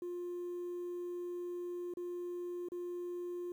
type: tone with dropouts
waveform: sine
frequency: 352.8 Hz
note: F4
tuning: 18 cents sharp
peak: -36 dBFS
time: 0.02-3.52 s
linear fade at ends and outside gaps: 2 ms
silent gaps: 1.938-1.971 / 2.686-2.719 s
effects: tanh soft clip ceiling -37 dBFS + 11-bit